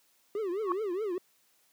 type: tone with vibrato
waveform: triangle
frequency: 392 Hz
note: G4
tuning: in tune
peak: -28 dBFS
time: 0.35-1.18 s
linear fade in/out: 2 ms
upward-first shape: triangle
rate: 4.8 Hz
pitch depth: 260 cents each way
type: tone with exponential growth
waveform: sine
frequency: 1108.7 Hz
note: C#6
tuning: in tune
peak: -23 dBFS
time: 0.61-0.72 s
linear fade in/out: 1 ms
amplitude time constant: 23 ms
effects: white hiss -68 dBFS RMS until 1.72 s + high-pass 150 Hz 12 dB/octave